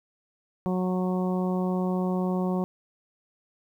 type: harmonic tone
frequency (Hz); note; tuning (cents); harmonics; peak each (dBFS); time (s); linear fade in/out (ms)
183.5; F#3; -14; 1 / 2 / 3 / 4 / 5 / 6; -25 / -31 / -35 / -37 / -39 / -41; 0.66-2.64; 0
effects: 10-bit